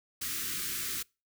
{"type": "band-stop noise", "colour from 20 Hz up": "white", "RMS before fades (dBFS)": -35, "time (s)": [0.21, 1.03], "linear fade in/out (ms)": 10, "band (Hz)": [410, 1200], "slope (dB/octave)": 48, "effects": ["noise-tail reverb RT60 0.3 s tail -26 dB re dry"]}